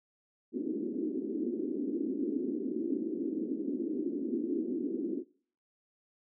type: band-pass noise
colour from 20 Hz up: white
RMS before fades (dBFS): -34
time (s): 0.52-5.24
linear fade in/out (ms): 50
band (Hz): 240 to 360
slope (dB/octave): 48
effects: noise-tail reverb RT60 0.5 s tail -22 dB re dry